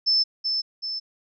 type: tone with echo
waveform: sine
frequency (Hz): 5274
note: E8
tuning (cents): 0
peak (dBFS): -17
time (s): 0.06-0.24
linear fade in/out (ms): 20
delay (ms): 380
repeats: 2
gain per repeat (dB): -5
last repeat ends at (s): 1
effects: none